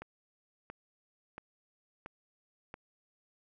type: click train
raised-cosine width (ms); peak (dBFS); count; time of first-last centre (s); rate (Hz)
0.5; -28; 5; 0.02-2.741; 1.47
effects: none